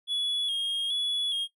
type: tone with vibrato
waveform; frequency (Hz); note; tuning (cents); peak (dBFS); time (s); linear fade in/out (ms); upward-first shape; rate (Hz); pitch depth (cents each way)
triangle; 3322; G#7; 0; -25; 0.07-1.48; 50; square; 1.2; 39
effects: noise-tail reverb RT60 0.1 s tail -17 dB re dry